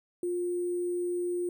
sine tone with sample-and-hold, 353.5 Hz, F4, 21 cents sharp, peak -28 dBFS, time 0.23-1.49 s, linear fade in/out 2 ms, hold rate 8820 Hz, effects none

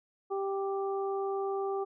harmonic tone, 392 Hz, G4, in tune, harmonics 1 / 2 / 3, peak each -31 / -37 / -41 dBFS, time 0.3-1.85 s, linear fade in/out 20 ms, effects none

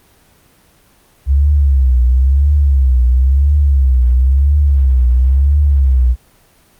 sine tone with vibrato, 66.9 Hz, C2, 39 cents sharp, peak -7 dBFS, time 1.26-6.16 s, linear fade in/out 50 ms, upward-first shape triangle, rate 0.98 Hz, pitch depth 170 cents each way, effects pink hiss -50 dBFS RMS until 6.79 s + Opus 24 kbps

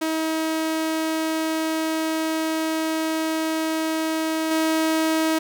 sawtooth tone with level steps, 318.9 Hz, D#4, 43 cents sharp, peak -18 / -15 dBFS, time 0.01-5.39 s, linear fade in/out 10 ms, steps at 4.51 s, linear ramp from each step 2 ms, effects none

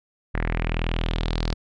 sawtooth tone with low-pass filter sweep, 40.85 Hz, E1, 15 cents flat, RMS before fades -25 dBFS, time 0.34-1.54 s, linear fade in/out 10 ms, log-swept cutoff 1900 to 4700 Hz, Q 3.7, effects none

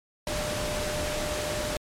sine tone in noise, 601 Hz, D5, 40 cents sharp, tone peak -32 dBFS, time 0.27-1.77 s, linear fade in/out 2 ms, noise pink, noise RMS -31 dBFS, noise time 0.27-1.77 s, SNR -4 dB, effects low-pass 10000 Hz 12 dB/octave + MP3 96 kbps

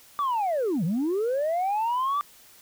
sine linear two-way sweep, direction down then up, 1182 to 150 to 1182 Hz, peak -21 dBFS, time 0.19-2.21 s, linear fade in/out 0 ms, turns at 0.84 s, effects tanh soft clip ceiling -21 dBFS + white hiss -53 dBFS RMS until 2.61 s

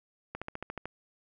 slowing click train, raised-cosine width 0.5 ms, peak -22 dBFS, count 8, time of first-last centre 0.35-0.856 s, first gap 66 ms, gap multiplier 1.03, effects none

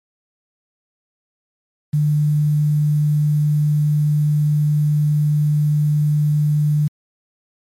sine tone with quantisation, 149.2 Hz, D3, 28 cents sharp, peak -13 dBFS, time 1.93-6.88 s, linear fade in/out 10 ms, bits 7, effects MP3 64 kbps

